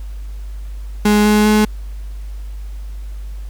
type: tone with pitch steps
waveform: 35% pulse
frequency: 209.1 / 210.9 / 212.8 Hz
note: G#3 / G#3 / G#3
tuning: +12 / +27 / +42 cents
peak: -8 dBFS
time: 1.05-1.65 s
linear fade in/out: 5 ms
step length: 200 ms
effects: added 50 Hz sine -25 dBFS peak until 3.49 s + pink hiss -49 dBFS RMS until 3.49 s